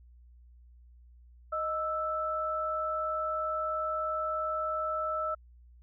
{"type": "tone pair together", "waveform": "sine", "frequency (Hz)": [622.2, 1318.5], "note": ["D#5", "E6"], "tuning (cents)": [0, 0], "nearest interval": "octave + minor second", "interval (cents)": 1300, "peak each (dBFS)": [-34, -31], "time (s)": [1.52, 5.35], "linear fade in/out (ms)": 10, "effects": ["added 60 Hz sine -53 dBFS peak until 5.82 s"]}